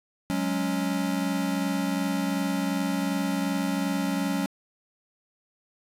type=chord; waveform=square; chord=F# suspended second; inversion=none; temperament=equal; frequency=185 / 207.7 / 277.2 Hz; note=F#3 / G#3 / C#4; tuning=0 / 0 / 0 cents; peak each=-30 / -32 / -29 dBFS; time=0.3-4.46 s; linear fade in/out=0 ms; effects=resampled to 32000 Hz + 8-bit